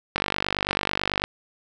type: click train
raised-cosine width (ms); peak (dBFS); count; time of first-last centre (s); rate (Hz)
0.3; -6; 54; 0.16-1.239; 49.1
effects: none